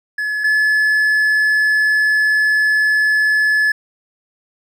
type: tone pair in turn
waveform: triangle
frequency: 1707 / 1717.9 Hz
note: G#6 / A6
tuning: +47 / -42 cents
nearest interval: unison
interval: 11 cents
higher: second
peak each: -16 / -10 dBFS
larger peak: second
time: 0.18-0.44 / 0.44-3.72 s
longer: second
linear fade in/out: 5 ms
effects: none